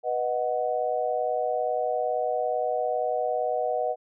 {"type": "chord", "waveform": "sine", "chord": "B major", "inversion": "none", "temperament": "equal with one note detuned", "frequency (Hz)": [491.9, 622.3, 740], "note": ["B4", "D#5", "F#5"], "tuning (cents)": [-7, 0, 0], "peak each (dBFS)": [-29, -28, -28], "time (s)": [0.03, 3.96], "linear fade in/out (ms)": 50, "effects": []}